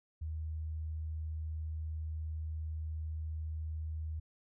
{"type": "tone", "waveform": "sine", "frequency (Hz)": 78.6, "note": "D#2", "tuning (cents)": 18, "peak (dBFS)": -36, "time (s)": [0.21, 4.2], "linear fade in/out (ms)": 10, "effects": []}